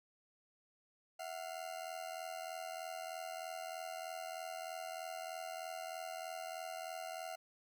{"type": "ring-modulated tone", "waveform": "40% pulse", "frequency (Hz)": 698.5, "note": "F5", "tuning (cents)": 0, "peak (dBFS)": -39, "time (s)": [1.19, 7.36], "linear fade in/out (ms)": 10, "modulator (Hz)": 41.6, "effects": ["13-bit"]}